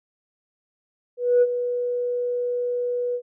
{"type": "tone with ADSR envelope", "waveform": "sine", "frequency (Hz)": 488.8, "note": "B4", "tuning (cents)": -18, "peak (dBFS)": -11, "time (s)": [1.17, 3.22], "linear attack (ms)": 250, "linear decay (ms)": 41, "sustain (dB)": -11, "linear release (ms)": 72, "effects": ["tanh soft clip ceiling -10 dBFS"]}